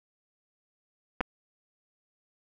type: clicks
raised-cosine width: 0.5 ms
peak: -13 dBFS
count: 2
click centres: 1.207 / 1.211 s
effects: none